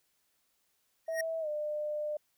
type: tone with exponential growth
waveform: square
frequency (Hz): 1873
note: A#6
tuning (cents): +8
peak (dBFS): -30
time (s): 1.06-1.21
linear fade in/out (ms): 5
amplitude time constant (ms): 31
type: tone with pitch glide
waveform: sine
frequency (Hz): 651 to 600.4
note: E5 to D5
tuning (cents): -22 to +38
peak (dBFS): -32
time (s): 1.08-2.17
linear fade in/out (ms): 5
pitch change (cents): -140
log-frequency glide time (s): 1.4-1.48
effects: white hiss -75 dBFS RMS until 2.37 s